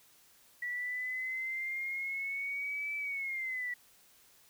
sine exponential two-way sweep, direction up then down, 1943 to 2317 to 1943 Hz, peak -34 dBFS, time 0.62-3.74 s, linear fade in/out 5 ms, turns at 2.96 s, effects white hiss -63 dBFS RMS until 4.49 s

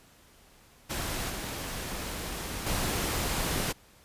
pink noise with level steps, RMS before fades -33 / -36 / -30 dBFS, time 0.89-3.73 s, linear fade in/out 20 ms, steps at 1.29 / 2.66 s, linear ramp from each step 10 ms, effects pink hiss -58 dBFS RMS until 4.04 s + resampled to 32000 Hz

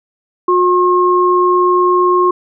sine tone pair together, 360 / 1075.7 Hz, F#4 / C6, -47 / +48 cents, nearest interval octave + perfect fifth, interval 1895 cents, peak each -11 dBFS, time 0.48-2.31 s, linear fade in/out 5 ms, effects none

